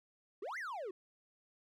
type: exponential two-way sweep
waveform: triangle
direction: up then down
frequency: 350 to 2141 to 350 Hz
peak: -38 dBFS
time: 0.42-0.91 s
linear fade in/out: 5 ms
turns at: 0.58 s
effects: none